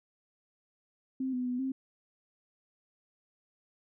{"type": "tone with pitch steps", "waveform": "sine", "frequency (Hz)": [262.3, 250.4, 248.3, 264.9], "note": ["C4", "B3", "B3", "C4"], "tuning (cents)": [4, 24, 9, 22], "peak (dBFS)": -30, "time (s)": [1.2, 1.72], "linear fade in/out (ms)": 5, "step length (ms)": 130, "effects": []}